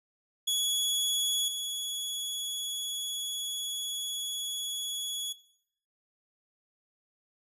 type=tone with level steps; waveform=sawtooth; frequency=3371 Hz; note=G#7; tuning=25 cents sharp; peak=-23 / -29 dBFS; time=0.47-5.33 s; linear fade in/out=10 ms; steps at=1.48 s; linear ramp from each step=2 ms; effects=noise-tail reverb RT60 0.7 s tail -18 dB re dry + resampled to 32000 Hz